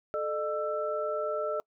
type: tone cluster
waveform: sine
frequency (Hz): 435.8 / 607 / 1330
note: A4 / D#5 / E6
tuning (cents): -17 / -43 / +15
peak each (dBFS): -34 / -31 / -35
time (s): 0.14-1.6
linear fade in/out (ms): 0
effects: noise-tail reverb RT60 0.1 s tail -26 dB re dry